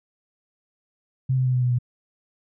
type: tone with pitch steps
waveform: sine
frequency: 130.81 / 129.08 / 127.38 / 125.7 / 124.04 / 122.4 Hz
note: C3 / C3 / C3 / B2 / B2 / B2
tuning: 0 / -23 / -46 / +31 / +8 / -15 cents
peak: -18 dBFS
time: 1.29-1.788 s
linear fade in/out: 10 ms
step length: 83 ms
effects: none